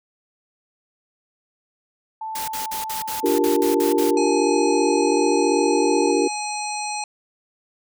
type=tone; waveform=sine; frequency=880 Hz; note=A5; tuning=in tune; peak=-27 dBFS; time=2.21-6.11 s; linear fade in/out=5 ms
type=noise bursts; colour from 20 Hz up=white; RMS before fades=-30 dBFS; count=10; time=2.35-4.109 s; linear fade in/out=5 ms; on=130 ms; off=51 ms
type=chord; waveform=sine; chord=G minor seventh; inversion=second; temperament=equal; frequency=293.7 / 349.2 / 392 / 466.2 Hz; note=D4 / F4 / G4 / Bb4; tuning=0 / 0 / 0 / 0 cents; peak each=-22 dBFS; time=3.23-6.28 s; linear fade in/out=10 ms
type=harmonic tone; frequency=839 Hz; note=G#5; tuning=17 cents sharp; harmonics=1 / 3 / 5 / 7 / 9 / 10; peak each=-27 / -32 / -34 / -35 / -37 / -37 dBFS; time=4.17-7.04 s; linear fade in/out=2 ms
effects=none